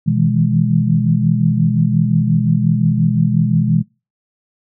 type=chord; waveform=sine; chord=E major seventh; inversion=second; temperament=equal with one note detuned; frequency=123.47 / 159.11 / 164.81 / 207.7 Hz; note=B2 / D#3 / E3 / G#3; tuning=0 / +39 / 0 / 0 cents; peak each=-17 dBFS; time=0.06-3.83 s; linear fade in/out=20 ms; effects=noise-tail reverb RT60 0.3 s tail -25 dB re dry